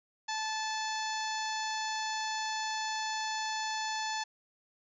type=harmonic tone; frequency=872 Hz; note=A5; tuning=16 cents flat; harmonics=1 / 2 / 3 / 4 / 5 / 6 / 7 / 8; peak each=-35 / -39 / -45 / -44 / -42 / -45 / -46 / -47 dBFS; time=0.28-4.24 s; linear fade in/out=10 ms; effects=none